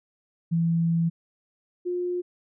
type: tone pair in turn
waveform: sine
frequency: 166.8 / 356.2 Hz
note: E3 / F4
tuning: +21 / +34 cents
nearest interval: octave + minor second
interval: 1313 cents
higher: second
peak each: -20 / -25 dBFS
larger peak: first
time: 0.51-1.1 / 1.85-2.22 s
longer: first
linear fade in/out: 20 ms
effects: none